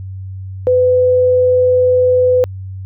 sine tone, 503 Hz, B4, 32 cents sharp, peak -8 dBFS, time 0.67-2.44 s, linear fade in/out 0 ms, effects added 95 Hz sine -24 dBFS peak until 2.85 s

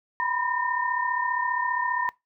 sine tone cluster, 970 / 1005 / 1823 Hz, B5 / B5 / A#6, -31 / +30 / -39 cents, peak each -28 dBFS, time 0.2-2.09 s, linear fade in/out 0 ms, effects noise-tail reverb RT60 0.2 s tail -23 dB re dry

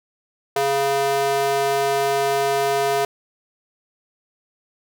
square tone with high-pass filter, 138.59 Hz, C#3, in tune, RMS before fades -20 dBFS, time 0.56-3.05 s, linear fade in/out 2 ms, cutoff 540 Hz, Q 4, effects none

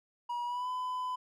triangle tone with pitch glide, 962 to 1006.3 Hz, B5 to B5, -46 to +32 cents, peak -31 dBFS, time 0.29-1.16 s, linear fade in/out 10 ms, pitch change +78 cents, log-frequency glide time 0.45-0.69 s, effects none

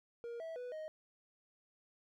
triangle tone with pitch steps, 470.7 / 652 / 494.2 / 624 Hz, A#4 / E5 / B4 / D#5, +17 / -19 / +1 / +5 cents, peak -40 dBFS, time 0.24-0.88 s, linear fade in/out 0 ms, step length 160 ms, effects none

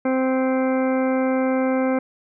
harmonic tone, 260.8 Hz, C4, 5 cents flat, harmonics 1 / 2 / 3 / 4 / 5 / 6 / 8 / 9, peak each -20 / -22 / -30 / -34 / -35 / -35 / -36 / -41 dBFS, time 0.05-1.99 s, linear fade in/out 5 ms, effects none

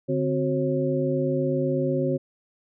sine tone cluster, 144.9 / 260.8 / 369 / 541 Hz, D3 / C4 / F#4 / C#5, -23 / -5 / -5 / -42 cents, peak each -27 dBFS, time 0.08-2.18 s, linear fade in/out 20 ms, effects none

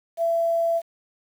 sine tone, 670 Hz, E5, 28 cents sharp, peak -19 dBFS, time 0.17-0.82 s, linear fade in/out 50 ms, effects 8-bit

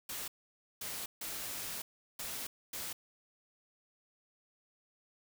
white noise bursts at uneven times, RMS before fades -41 dBFS, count 5, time 0.09-0.28 / 0.81-1.06 / 1.21-1.82 / 2.19-2.47 / 2.73-2.93 s, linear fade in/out 5 ms, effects none

